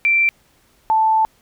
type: tone pair in turn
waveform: sine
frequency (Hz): 2349 / 879.9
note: D7 / A5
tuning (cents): 0 / 0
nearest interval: octave + perfect fourth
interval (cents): 1700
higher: first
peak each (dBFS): -12 / -12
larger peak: neither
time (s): 0.05-0.29 / 0.9-1.25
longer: second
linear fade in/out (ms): 0
effects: pink hiss -57 dBFS RMS until 1.41 s